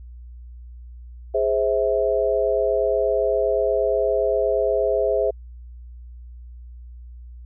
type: chord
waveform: sine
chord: Ab augmented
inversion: none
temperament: equal with one note detuned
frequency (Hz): 415.3 / 523.3 / 652.4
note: Ab4 / C5 / E5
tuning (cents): 0 / 0 / -18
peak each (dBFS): -22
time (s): 1.34-5.31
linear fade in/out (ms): 10
effects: added 60 Hz sine -37 dBFS peak until 7.45 s